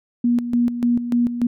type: tone with tremolo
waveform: sine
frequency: 240 Hz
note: B3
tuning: 49 cents flat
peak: -14 dBFS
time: 0.24-1.47 s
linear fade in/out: 5 ms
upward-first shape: square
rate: 3.4 Hz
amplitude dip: 65%
effects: none